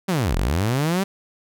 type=linear two-way sweep; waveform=sawtooth; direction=down then up; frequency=200.5 to 36.2 to 200.5 Hz; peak=-15 dBFS; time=0.08-1.04 s; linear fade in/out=10 ms; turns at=0.36 s; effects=none